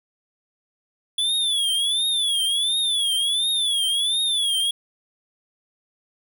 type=tone with vibrato; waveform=square; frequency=3423 Hz; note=A7; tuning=48 cents flat; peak=-20 dBFS; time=1.18-4.71 s; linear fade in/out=5 ms; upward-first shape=triangle; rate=1.4 Hz; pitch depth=160 cents each way; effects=none